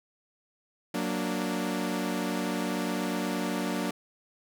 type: chord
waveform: sawtooth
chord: Gb augmented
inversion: none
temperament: equal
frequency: 185 / 233.1 / 293.7 Hz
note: Gb3 / Bb3 / D4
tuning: 0 / 0 / 0 cents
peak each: -29 dBFS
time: 0.94-3.91 s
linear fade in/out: 5 ms
effects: none